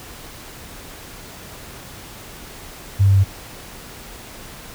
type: tone with pitch steps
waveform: sine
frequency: 98.6 / 97.92 / 97.24 Hz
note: G2 / G2 / G2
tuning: +11 / -1 / -13 cents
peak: -10 dBFS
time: 2.99-3.245 s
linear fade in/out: 20 ms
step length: 85 ms
effects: pink hiss -38 dBFS RMS until 4.74 s